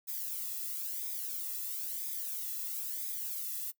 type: noise with flanger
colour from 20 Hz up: violet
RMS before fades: -38 dBFS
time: 0.07-3.72 s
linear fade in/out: 20 ms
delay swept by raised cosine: 0.69 to 1.35 ms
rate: 1 Hz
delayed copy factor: -0.75
effects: noise-tail reverb RT60 0.1 s tail -21 dB re dry